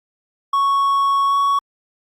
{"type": "tone with pitch glide", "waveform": "triangle", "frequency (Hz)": [1108.7, 1117.7], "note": ["C#6", "C#6"], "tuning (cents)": [0, 14], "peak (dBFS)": -12, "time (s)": [0.53, 1.59], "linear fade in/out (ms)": 5, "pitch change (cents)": 14, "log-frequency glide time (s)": [1.27, 1.36], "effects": ["Opus 48 kbps"]}